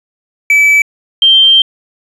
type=tone pair in turn; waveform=triangle / sine; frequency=2302 / 3148 Hz; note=D7 / G7; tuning=-35 / +7 cents; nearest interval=perfect fourth; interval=542 cents; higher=second; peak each=-3 dBFS; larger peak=neither; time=0.5-0.82 / 1.22-1.62 s; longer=second; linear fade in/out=2 ms; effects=resampled to 32000 Hz + 7-bit